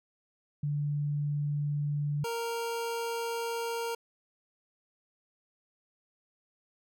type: tone pair in turn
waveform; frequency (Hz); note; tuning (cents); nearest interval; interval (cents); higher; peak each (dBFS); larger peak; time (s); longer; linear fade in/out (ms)
sine / 25% pulse; 146.2 / 464.4; D3 / A#4; -7 / -7; octave + minor sixth; 2000; second; -28; neither; 0.63-2.24 / 2.24-3.95; second; 5
effects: none